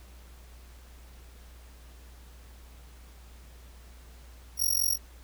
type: tone with amplitude modulation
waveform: 15% pulse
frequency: 5630 Hz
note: F8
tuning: 13 cents sharp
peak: -15 dBFS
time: 4.57-4.98 s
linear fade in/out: 50 ms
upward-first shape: sine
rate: 45.2 Hz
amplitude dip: 95%
effects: added 60 Hz sine -48 dBFS peak until 5.23 s + pink hiss -57 dBFS RMS until 5.23 s